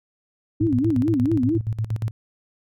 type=tone with vibrato; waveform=sine; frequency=286.2 Hz; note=D4; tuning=45 cents flat; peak=-18 dBFS; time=0.6-1.58 s; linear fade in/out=10 ms; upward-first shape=sine; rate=4.5 Hz; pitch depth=280 cents each way
type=tone with tremolo; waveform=sine; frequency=110 Hz; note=A2; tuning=in tune; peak=-20 dBFS; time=0.61-2.11 s; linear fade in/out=0 ms; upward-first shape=square; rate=8.5 Hz; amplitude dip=80%
effects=none